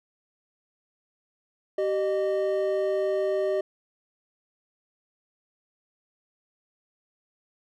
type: tone pair together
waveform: triangle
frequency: 385.5 / 612 Hz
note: G4 / D#5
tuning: -29 / -29 cents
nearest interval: minor sixth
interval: 800 cents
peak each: -24 dBFS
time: 1.78-3.61 s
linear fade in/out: 5 ms
effects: none